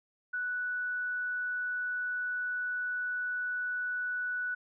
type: tone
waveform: sine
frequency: 1480 Hz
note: F#6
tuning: in tune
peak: -31 dBFS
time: 0.33-4.55 s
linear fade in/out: 10 ms
effects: none